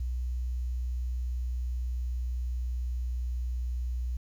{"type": "tone with pitch glide", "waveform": "sine", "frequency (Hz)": [61.6, 61.1], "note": ["B1", "B1"], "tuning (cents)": [-4, -18], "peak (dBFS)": -29, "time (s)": [0, 4.17], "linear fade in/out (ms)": 5, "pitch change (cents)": -14, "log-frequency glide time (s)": [0.11, 3.22], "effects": ["10-bit"]}